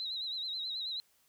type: tone with vibrato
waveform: sine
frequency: 3933 Hz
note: B7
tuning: 8 cents flat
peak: -35 dBFS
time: 0-1 s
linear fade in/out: 0 ms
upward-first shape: sine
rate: 9.3 Hz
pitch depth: 79 cents each way
effects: white hiss -70 dBFS RMS until 1.28 s